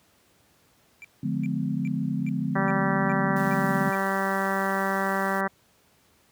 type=tone bursts; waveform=triangle; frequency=2349 Hz; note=D7; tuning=in tune; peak=-38 dBFS; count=8; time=1.02-3.95 s; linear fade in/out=0 ms; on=25 ms; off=390 ms
type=chord; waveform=sine; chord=D diminished seventh; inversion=none; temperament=just; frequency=146.83 / 176.2 / 211.4 / 253.7 Hz; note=D3 / F3 / Ab3 / Cb4; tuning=0 / +16 / +31 / +47 cents; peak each=-30 dBFS; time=1.23-3.9 s; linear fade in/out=5 ms
type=harmonic tone; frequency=194 Hz; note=G3; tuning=18 cents flat; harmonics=1 / 2 / 3 / 4 / 5 / 6 / 7 / 8 / 9 / 10; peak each=-30 / -33 / -32 / -32 / -33 / -32 / -35 / -33 / -35 / -35 dBFS; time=2.55-5.48 s; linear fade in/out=10 ms
type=noise; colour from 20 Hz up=white; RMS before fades=-46 dBFS; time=3.36-5.41 s; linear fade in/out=5 ms
effects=pink hiss -62 dBFS RMS until 6.31 s + high-pass 80 Hz 12 dB/octave